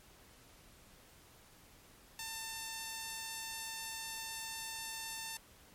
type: tone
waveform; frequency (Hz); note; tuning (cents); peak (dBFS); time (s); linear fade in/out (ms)
5% pulse; 896; A5; +31; -29; 2.19-5.37; 2
effects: pink hiss -61 dBFS RMS until 5.74 s + MP3 64 kbps